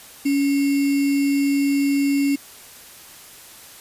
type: tone with sample-and-hold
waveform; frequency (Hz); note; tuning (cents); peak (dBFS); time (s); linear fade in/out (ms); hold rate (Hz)
sine; 280.4; C#4; +20; -16; 0.25-2.36; 10; 2450
effects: white hiss -43 dBFS RMS until 3.8 s + resampled to 32000 Hz